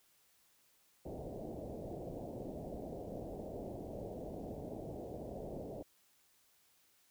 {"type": "low-pass noise", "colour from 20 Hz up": "white", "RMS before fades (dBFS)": -45, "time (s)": [1.05, 5.83], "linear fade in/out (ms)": 10, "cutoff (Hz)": 680, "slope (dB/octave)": 48, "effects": ["white hiss -71 dBFS RMS until 7.1 s"]}